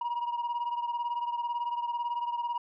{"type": "beating tone pair", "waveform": "sine", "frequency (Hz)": [950, 968], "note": ["A#5", "B5"], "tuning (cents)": [33, -35], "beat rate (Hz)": 18, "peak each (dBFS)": [-29, -33], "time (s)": [0.01, 2.58], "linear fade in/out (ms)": 5, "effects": ["tanh soft clip ceiling -27 dBFS"]}